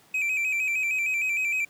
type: tone with vibrato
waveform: triangle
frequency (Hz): 2438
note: D#7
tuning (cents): -36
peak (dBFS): -22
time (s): 0.14-1.65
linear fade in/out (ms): 5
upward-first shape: square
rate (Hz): 6.5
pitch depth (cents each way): 65
effects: pink hiss -57 dBFS RMS until 1.69 s + high-pass 150 Hz 12 dB/octave